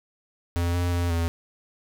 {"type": "tone with pitch steps", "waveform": "square", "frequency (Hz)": [86.2, 87.9, 87, 84], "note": ["F2", "F2", "F2", "E2"], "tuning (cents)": [-22, 12, -6, 33], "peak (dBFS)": -23, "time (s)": [0.56, 1.28], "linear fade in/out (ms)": 0, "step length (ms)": 180, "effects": []}